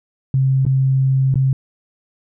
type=tone with dropouts; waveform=sine; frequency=133.3 Hz; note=C3; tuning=33 cents sharp; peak=-12 dBFS; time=0.34-1.53 s; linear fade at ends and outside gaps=2 ms; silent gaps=0.652-0.664 / 1.342-1.356 s; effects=none